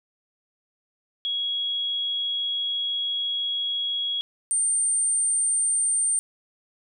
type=tone pair in turn; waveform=sine; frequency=3322 / 8869 Hz; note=G#7 / C#9; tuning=0 / 0 cents; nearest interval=octave + perfect fourth; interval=1700 cents; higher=second; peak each=-24 / -20 dBFS; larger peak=second; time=1.25-4.21 / 4.51-6.19 s; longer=first; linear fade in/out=0 ms; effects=none